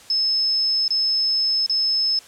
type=tone with dropouts; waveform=sine; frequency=5210 Hz; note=E8; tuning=21 cents flat; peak=-17 dBFS; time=0.1-2.19 s; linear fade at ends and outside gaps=2 ms; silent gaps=0.88-0.905 / 1.663-1.696 s; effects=white hiss -46 dBFS RMS until 2.27 s + low-pass 9000 Hz 12 dB/octave